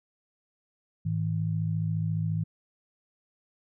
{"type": "tone pair together", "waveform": "sine", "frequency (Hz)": [105.71, 160.1], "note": ["G#2", "D#3"], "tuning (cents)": [31, 50], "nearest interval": "perfect fifth", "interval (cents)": 719, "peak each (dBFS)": [-29, -28], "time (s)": [1.05, 2.44], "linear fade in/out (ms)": 10, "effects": []}